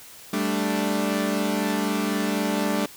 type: chord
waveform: sawtooth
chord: G suspended second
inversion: none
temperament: equal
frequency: 196 / 220 / 293.7 Hz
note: G3 / A3 / D4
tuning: 0 / 0 / 0 cents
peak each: -23 dBFS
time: 0.33-2.86 s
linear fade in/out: 5 ms
effects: white hiss -45 dBFS RMS until 2.96 s